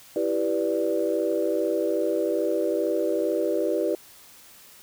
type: chord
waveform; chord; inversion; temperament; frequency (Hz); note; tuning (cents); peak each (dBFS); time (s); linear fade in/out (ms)
sine; E minor seventh; none; equal; 329.6 / 392 / 493.9 / 587.3; E4 / G4 / B4 / D5; 0 / 0 / 0 / 0; -27; 0.16-3.95; 2
effects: tanh soft clip ceiling -12 dBFS + white hiss -50 dBFS RMS until 4.82 s